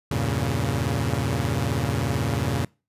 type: chord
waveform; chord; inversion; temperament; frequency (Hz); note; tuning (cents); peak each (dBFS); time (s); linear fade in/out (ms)
sawtooth; E diminished seventh; none; equal with one note detuned; 82.41 / 98 / 116.54 / 138.99; E2 / G2 / Bb2 / Db3; 0 / 0 / 0 / +5; -26 / -26 / -23 / -23; 0.11-2.65; 5
effects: noise-tail reverb RT60 0.3 s tail -24 dB re dry + resampled to 32000 Hz